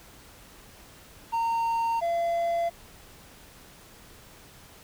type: tone pair in turn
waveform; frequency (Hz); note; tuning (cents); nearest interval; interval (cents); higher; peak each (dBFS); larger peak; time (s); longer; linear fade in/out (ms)
triangle; 919 / 681; A#5 / F5; -25 / -44; perfect fourth; 519; first; -22; neither; 1.32-2.01 / 2.01-2.7; neither; 20
effects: pink hiss -51 dBFS RMS until 4.83 s